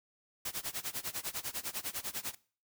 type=noise with tremolo; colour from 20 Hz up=white; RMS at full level=-36 dBFS; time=0.45-2.35 s; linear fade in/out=5 ms; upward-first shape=sine; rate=10 Hz; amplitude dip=95%; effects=noise-tail reverb RT60 0.4 s tail -20 dB re dry